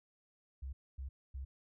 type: tone bursts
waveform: sine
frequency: 66.7 Hz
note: C2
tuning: 34 cents sharp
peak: -40 dBFS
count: 3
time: 0.62-1.45 s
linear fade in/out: 10 ms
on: 110 ms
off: 250 ms
effects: none